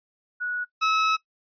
sine / sawtooth tone pair in turn, 1465 / 1292.8 Hz, F#6 / E6, -18 / -34 cents, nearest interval major second, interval 216 cents, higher first, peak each -26 / -16 dBFS, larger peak second, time 0.4-0.65 / 0.81-1.17 s, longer second, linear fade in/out 20 ms, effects noise-tail reverb RT60 0.1 s tail -19 dB re dry + resampled to 11025 Hz

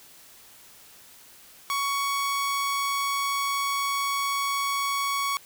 sawtooth tone, 1117 Hz, C#6, 13 cents sharp, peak -21 dBFS, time 1.7-5.37 s, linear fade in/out 0 ms, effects white hiss -51 dBFS RMS until 5.45 s

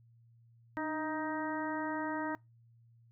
harmonic tone with a mistuned harmonic, 313 Hz, D#4, 10 cents sharp, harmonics 1 / 2 / 3 / 4 / 5 / 6, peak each -37 / -42 / -39 / -45 / -44 / -45 dBFS, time 0.77-2.35 s, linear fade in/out 0 ms, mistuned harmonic 1, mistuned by -44 cents, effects noise-tail reverb RT60 0.2 s tail -24 dB re dry + added 116 Hz sine -60 dBFS peak until 3.11 s

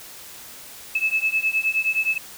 sine beating tone pair, 2600 / 2609.6 Hz, E7 / E7, -24 / -18 cents, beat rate 9.6 Hz, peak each -23 / -22 dBFS, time 0.95-2.18 s, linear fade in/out 5 ms, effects white hiss -41 dBFS RMS until 2.37 s

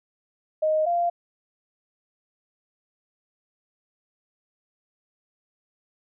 sine tone pair in turn, 622.3 / 693 Hz, D#5 / F5, 0 / -14 cents, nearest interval major second, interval 186 cents, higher second, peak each -19 / -20 dBFS, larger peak first, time 0.62-0.86 / 0.86-1.1 s, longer neither, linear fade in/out 10 ms, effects none

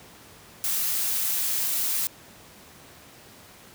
blue noise, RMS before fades -26 dBFS, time 0.64-2.07 s, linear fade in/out 0 ms, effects pink hiss -49 dBFS RMS until 3.74 s + high-pass 80 Hz 12 dB/octave

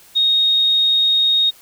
sine tone, 3729 Hz, A#7, in tune, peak -12 dBFS, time 0.15-1.51 s, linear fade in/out 20 ms, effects white hiss -47 dBFS RMS until 1.61 s

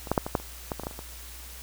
clicks, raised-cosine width 1 ms, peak -24 / -9 / -7 / -17 / -9 / -29 / -15 / -20 / -21 / -17 / -29 / -24 dBFS, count 12, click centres 0.072 / 0.116 / 0.178 / 0.265 / 0.352 / 0.4 / 0.718 / 0.797 / 0.835 / 0.869 / 0.911 / 0.991 s, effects added 60 Hz sine -44 dBFS peak until 1.62 s + white hiss -45 dBFS RMS until 1.62 s

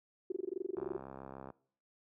sine tone bursts, 370 Hz, F#4, in tune, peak -32 dBFS, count 16, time 0.3-0.966 s, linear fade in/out 5 ms, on 21 ms, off 22 ms
click train, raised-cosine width 1 ms, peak -32 dBFS, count 50, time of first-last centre 0.77-1.502 s, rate 66.9 Hz
effects noise-tail reverb RT60 0.6 s tail -23 dB re dry + high-pass 100 Hz 12 dB/octave

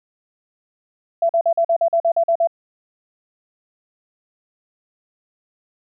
sine tone bursts, 672 Hz, E5, 33 cents sharp, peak -13 dBFS, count 11, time 1.22-2.473 s, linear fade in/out 5 ms, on 73 ms, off 45 ms, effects none

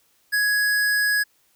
square tone, 1670 Hz, G#6, 9 cents sharp, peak -19 dBFS, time 0.32-1.24 s, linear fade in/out 20 ms, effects white hiss -63 dBFS RMS until 1.55 s

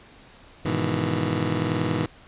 20% pulse chord, E major seventh, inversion first, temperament just, 103.01 / 123.61 / 154.51 / 164.81 Hz, G#2 / B2 / D#3 / E3, -14 / +2 / -12 / 0 cents, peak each -24 dBFS, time 0.65-2.06 s, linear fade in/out 5 ms, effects pink hiss -50 dBFS RMS until 2.27 s + resampled to 8000 Hz

